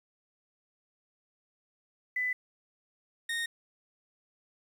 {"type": "tone pair in turn", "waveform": ["sine", "30% pulse"], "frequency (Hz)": [2000, 1851.7], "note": ["B6", "A#6"], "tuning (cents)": [21, -12], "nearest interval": "minor second", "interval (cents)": 133, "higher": "first", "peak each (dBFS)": -28, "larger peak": "neither", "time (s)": [[2.16, 2.33], [3.29, 3.46]], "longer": "neither", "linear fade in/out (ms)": 5, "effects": ["low-pass 12000 Hz 12 dB/octave", "10-bit"]}